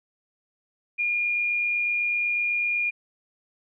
sine tone with amplitude modulation, 2422 Hz, D#7, 47 cents flat, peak -21 dBFS, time 0.98-2.91 s, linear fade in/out 20 ms, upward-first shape sine, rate 108 Hz, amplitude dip 25%, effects none

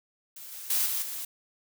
blue noise with level steps, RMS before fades -44 / -41 / -26 / -30 / -36 dBFS, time 0.36-1.25 s, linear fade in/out 5 ms, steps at 0.52 / 0.7 / 0.86 / 1.02 s, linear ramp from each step 2 ms, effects none

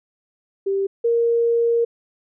sine tone pair in turn, 391.8 / 466.9 Hz, G4 / A#4, -1 / +3 cents, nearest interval minor third, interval 304 cents, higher second, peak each -18 / -15 dBFS, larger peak second, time 0.66-0.87 / 1.04-1.85 s, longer second, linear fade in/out 10 ms, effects none

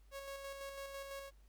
sawtooth tone with tremolo, 551 Hz, C#5, 11 cents flat, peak -40 dBFS, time 0.11-1.31 s, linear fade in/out 50 ms, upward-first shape square, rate 6 Hz, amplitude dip 35%, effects added 50 Hz sine -60 dBFS peak until 1.48 s + pink hiss -75 dBFS RMS until 1.48 s

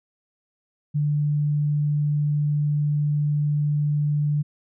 sine tone, 147.7 Hz, D3, 10 cents sharp, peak -19 dBFS, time 0.94-4.43 s, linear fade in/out 20 ms, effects none

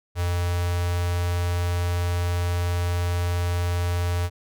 square tone with notch filter, 87.7 Hz, F2, 8 cents sharp, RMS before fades -24 dBFS, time 0.15-4.3 s, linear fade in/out 50 ms, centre 240 Hz, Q 1.2, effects none

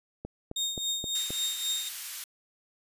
click train, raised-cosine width 2 ms, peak -23 dBFS, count 5, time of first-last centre 0.25-1.305 s, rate 3.79 Hz
30% pulse tone with tremolo, 3696 Hz, A#7, 16 cents flat, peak -24 dBFS, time 0.56-1.89 s, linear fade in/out 5 ms, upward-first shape triangle, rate 3.7 Hz, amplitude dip 70%
white high-pass noise, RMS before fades -38 dBFS, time 1.15-2.24 s, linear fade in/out 2 ms, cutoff 1700 Hz, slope 12 dB/octave
effects resampled to 32000 Hz

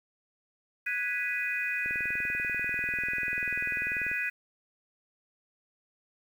sine chord, G# minor seventh, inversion third, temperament equal, 1480 / 1661.2 / 1975.5 / 2489 Hz, F#6 / G#6 / B6 / D#7, 0 / 0 / 0 / 0 cents, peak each -37 / -35 / -34 / -32 dBFS, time 0.86-4.3 s, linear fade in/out 10 ms
click train, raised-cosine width 2 ms, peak -31 dBFS, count 47, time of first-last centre 1.86-4.115 s, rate 20.4 Hz
effects 9-bit

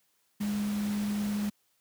sine tone in noise, 206.8 Hz, G#3, 7 cents flat, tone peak -28 dBFS, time 0.4-1.5 s, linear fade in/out 10 ms, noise pink, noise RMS -42 dBFS, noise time 0.4-1.5 s, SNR +11 dB, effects white hiss -72 dBFS RMS until 1.8 s + high-pass 80 Hz 12 dB/octave

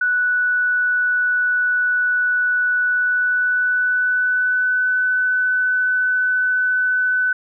sine tone with pitch glide, 1480 to 1502.4 Hz, F#6 to F#6, 0 to +26 cents, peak -15 dBFS, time 0.01-7.33 s, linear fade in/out 5 ms, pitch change +26 cents, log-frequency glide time 2.83-4.99 s, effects none

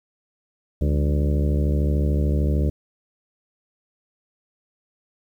harmonic tone with a mistuned harmonic, 73.42 Hz, D2, in tune, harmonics 1 / 2 / 3 / 4 / 5 / 6 / 7 / 8, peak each -19 / -25 / -29 / -31 / -33 / -35 / -36 / -37 dBFS, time 0.81-2.7 s, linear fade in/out 5 ms, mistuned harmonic 3, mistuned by -97 cents, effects 9-bit

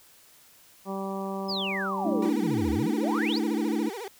harmonic tone, 194.2 Hz, G3, 16 cents flat, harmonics 1 / 2 / 3 / 4 / 5 / 6, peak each -33 / -36 / -38 / -39 / -40 / -41 dBFS, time 0.85-2.32 s, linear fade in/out 50 ms
sine exponential two-way sweep, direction down then up, 5274 to 69.3 to 5274 Hz, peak -29 dBFS, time 1.48-3.39 s, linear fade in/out 20 ms, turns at 2.72 s
sine chord, A suspended fourth, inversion none, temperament equal, 220 / 293.7 / 329.6 Hz, A3 / D4 / E4, 0 / 0 / 0 cents, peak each -29 dBFS, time 2.04-3.9 s, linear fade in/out 20 ms
30% pulse tone with vibrato, 430 Hz, A4, 40 cents flat, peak -32 dBFS, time 2.22-4.08 s, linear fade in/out 2 ms, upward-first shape sine, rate 14 Hz, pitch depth 230 cents each way
effects white hiss -56 dBFS RMS until 4.19 s

